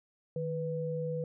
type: tone pair together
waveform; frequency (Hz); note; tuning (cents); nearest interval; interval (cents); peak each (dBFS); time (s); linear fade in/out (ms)
sine; 155.57 / 493.9; D#3 / B4; 0 / 0; octave + minor sixth; 2000; -35 / -34; 0.36-1.24; 2
effects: none